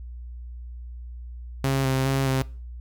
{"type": "tone with vibrato", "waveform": "sawtooth", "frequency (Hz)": 133.8, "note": "C3", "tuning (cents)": 39, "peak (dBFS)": -17, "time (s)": [1.64, 2.42], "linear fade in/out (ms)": 0, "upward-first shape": "square", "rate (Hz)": 2.4, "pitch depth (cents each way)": 20, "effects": ["noise-tail reverb RT60 0.4 s tail -22 dB re dry", "added 60 Hz sine -35 dBFS peak until 2.8 s"]}